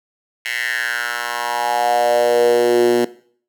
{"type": "tone with high-pass filter sweep", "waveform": "10% pulse", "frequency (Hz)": 120, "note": "B2", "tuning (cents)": -49, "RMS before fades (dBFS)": -17, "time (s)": [0.45, 3.05], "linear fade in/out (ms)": 5, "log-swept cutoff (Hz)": [2200, 300], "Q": 4.9, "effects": ["noise-tail reverb RT60 0.5 s tail -18 dB re dry"]}